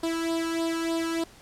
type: tone with flanger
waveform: sawtooth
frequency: 330 Hz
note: E4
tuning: 2 cents sharp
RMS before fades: -28 dBFS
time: 0.03-1.24 s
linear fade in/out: 5 ms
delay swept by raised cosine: 0.22 to 0.74 ms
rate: 3.3 Hz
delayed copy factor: +0.7
effects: pink hiss -52 dBFS RMS until 1.41 s + low-pass 11000 Hz 12 dB/octave